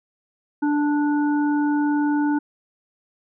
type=harmonic tone; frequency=293.7 Hz; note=D4; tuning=in tune; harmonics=1 / 3 / 5; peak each=-18 / -28 / -32 dBFS; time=0.62-2.39 s; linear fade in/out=10 ms; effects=none